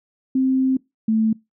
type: tone pair in turn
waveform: sine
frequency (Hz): 262.2 / 220.5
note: C4 / A3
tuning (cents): +4 / +4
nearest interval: minor third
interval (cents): 300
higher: first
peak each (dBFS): -15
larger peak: neither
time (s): 0.35-0.77 / 1.08-1.33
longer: first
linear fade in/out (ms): 5
effects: noise-tail reverb RT60 0.2 s tail -23 dB re dry